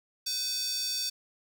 square tone with high-pass filter, 507 Hz, B4, 45 cents sharp, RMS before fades -32 dBFS, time 0.26-1.1 s, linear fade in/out 10 ms, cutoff 4800 Hz, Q 4.1, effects none

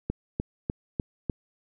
click train, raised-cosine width 3 ms, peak -14 dBFS, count 5, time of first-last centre 0.1-1.298 s, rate 3.34 Hz, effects none

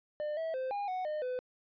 triangle tone with pitch steps, 600 / 649 / 519 / 812 / 740 / 609 / 504 Hz, D5 / E5 / C5 / G#5 / F#5 / D#5 / B4, +37 / -27 / -14 / -39 / 0 / -37 / +35 cents, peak -31 dBFS, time 0.2-1.39 s, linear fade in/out 0 ms, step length 170 ms, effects resampled to 11025 Hz

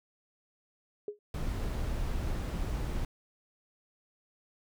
sine tone with exponential decay, 415.3 Hz, G#4, in tune, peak -30 dBFS, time 1.08-1.19 s, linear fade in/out 2 ms, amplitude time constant 23 ms
brown noise, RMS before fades -33 dBFS, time 1.34-3.05 s, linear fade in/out 2 ms
effects none

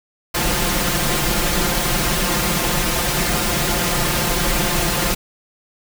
pink noise with comb filter, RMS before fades -19 dBFS, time 0.34-5.15 s, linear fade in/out 10 ms, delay 5.7 ms, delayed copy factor +1, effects none

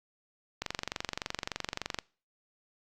click train, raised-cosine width 0.2 ms, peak -15 dBFS, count 33, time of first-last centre 0.62-1.988 s, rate 23.4 Hz, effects noise-tail reverb RT60 0.4 s tail -24 dB re dry + Opus 48 kbps

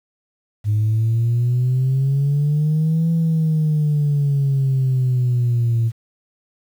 sine exponential two-way sweep, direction up then down, 104.1 to 166 to 113.7 Hz, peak -13 dBFS, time 0.64-5.92 s, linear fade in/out 50 ms, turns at 3.11 s, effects tanh soft clip ceiling -12 dBFS + 8-bit

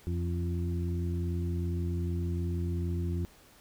harmonic tone with a mistuned harmonic, 86.5 Hz, F2, 16 cents flat, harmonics 1 / 2 / 3 / 4, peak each -30 / -36 / -43 / -40 dBFS, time 0.07-3.25 s, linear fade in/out 0 ms, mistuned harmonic 3, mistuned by +26 cents, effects pink hiss -58 dBFS RMS until 3.6 s

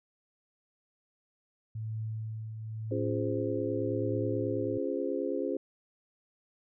sine tone with tremolo, 110 Hz, A2, in tune, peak -32 dBFS, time 1.75-4.78 s, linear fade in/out 5 ms, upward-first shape triangle, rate 0.93 Hz, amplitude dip 50%
sine chord, Db major seventh, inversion none, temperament just, 277.2 / 346.5 / 415.8 / 519.7 Hz, Db4 / F4 / Ab4 / C5, 0 / -14 / +2 / -12 cents, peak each -35 dBFS, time 2.91-5.57 s, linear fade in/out 5 ms
effects none

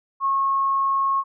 sine tone, 1090 Hz, C#6, 29 cents flat, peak -18 dBFS, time 0.2-1.24 s, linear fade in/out 50 ms, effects none

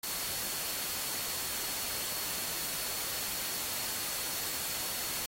sine tone in noise, 4388 Hz, C#8, 18 cents flat, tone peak -45 dBFS, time 0.03-5.26 s, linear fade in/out 5 ms, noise white, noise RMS -36 dBFS, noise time 0.03-5.26 s, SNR -12 dB, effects AAC 48 kbps

